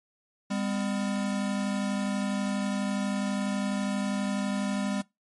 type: tone pair together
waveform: square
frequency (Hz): 200.7 / 252.9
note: G3 / B3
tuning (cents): +41 / +41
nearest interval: major third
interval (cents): 400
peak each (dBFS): -29 / -34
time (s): 0.5-5.02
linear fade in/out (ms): 10
effects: noise-tail reverb RT60 0.2 s tail -22 dB re dry + MP3 48 kbps